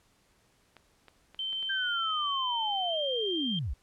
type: clicks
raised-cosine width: 0.3 ms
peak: -34 dBFS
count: 5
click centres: 0.767 / 1.083 / 1.346 / 1.529 / 1.627 s
type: tone with pitch glide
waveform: sine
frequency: 3102 to 3171 Hz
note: G7 to G7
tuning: -19 to +19 cents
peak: -31 dBFS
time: 1.39-3.59 s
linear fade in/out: 2 ms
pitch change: +38 cents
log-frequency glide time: 2.87-2.99 s
type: linear sweep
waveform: sine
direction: down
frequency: 1594 to 43.65 Hz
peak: -30 dBFS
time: 1.69-3.74 s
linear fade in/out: 10 ms
effects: pink hiss -67 dBFS RMS until 3.82 s + low-pass 11000 Hz 12 dB/octave